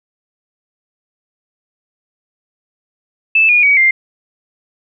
sine tone with pitch steps, 2630 / 2440 / 2263 / 2100 Hz, E7 / D#7 / C#7 / C7, -5 / -34 / +35 / +6 cents, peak -7 dBFS, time 3.35-3.91 s, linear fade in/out 5 ms, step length 140 ms, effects none

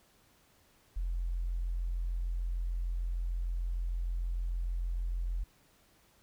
sine tone, 43.3 Hz, F1, 14 cents flat, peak -30 dBFS, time 0.96-5.44 s, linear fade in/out 10 ms, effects tanh soft clip ceiling -26 dBFS + pink hiss -66 dBFS RMS until 6.22 s

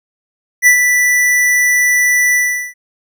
square tone with ADSR envelope, 1974 Hz, B6, 1 cent flat, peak -4 dBFS, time 0.62-2.74 s, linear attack 47 ms, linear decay 94 ms, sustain -6 dB, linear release 390 ms, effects none

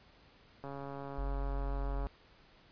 click train, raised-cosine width 1 ms, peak -30 dBFS, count 199, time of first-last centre 0.64-2.064 s, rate 139 Hz
sine tone, 46.25 Hz, F#1, in tune, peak -33 dBFS, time 1.18-2.07 s, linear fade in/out 0 ms
effects pink hiss -62 dBFS RMS until 2.71 s + resampled to 11025 Hz

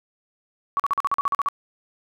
sine tone bursts, 1126 Hz, C#6, 27 cents sharp, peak -18 dBFS, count 11, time 0.77-1.486 s, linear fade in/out 0 ms, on 26 ms, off 43 ms, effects none

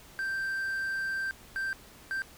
triangle tone bursts at uneven times, 1568 Hz, G6, in tune, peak -28 dBFS, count 3, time 0.19-1.31 / 1.56-1.73 / 2.11-2.22 s, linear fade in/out 0 ms, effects pink hiss -53 dBFS RMS until 2.37 s

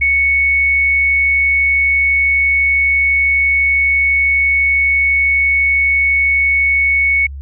sine tone, 2217 Hz, C#7, in tune, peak -10 dBFS, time 0.01-7.27 s, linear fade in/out 10 ms, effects added 69 Hz sine -25 dBFS peak until 7.41 s

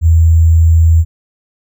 sine tone with sample-and-hold, 81.9 Hz, E2, 11 cents flat, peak -4 dBFS, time 0.01-1.05 s, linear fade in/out 50 ms, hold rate 7350 Hz, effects none

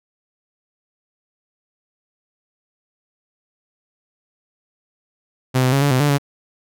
sawtooth tone with pitch steps, 129 / 128 / 138.1 / 143.1 / 128.3 / 146 / 141.5 Hz, C3 / C3 / C#3 / D3 / C3 / D3 / C#3, -24 / -38 / -6 / -45 / -34 / -10 / +36 cents, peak -10 dBFS, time 5.54-6.184 s, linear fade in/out 20 ms, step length 92 ms, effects none

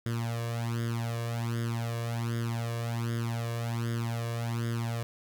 sawtooth tone with flanger, 116.54 Hz, A#2, in tune, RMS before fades -32 dBFS, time 0.06-5.03 s, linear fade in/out 0 ms, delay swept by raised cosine 0.59 to 1.79 ms, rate 1.3 Hz, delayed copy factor +0.85, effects none

